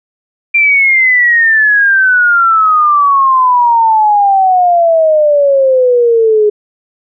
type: exponential sweep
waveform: sine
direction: down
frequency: 2379 to 415.3 Hz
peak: -5 dBFS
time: 0.54-6.5 s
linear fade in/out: 10 ms
effects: none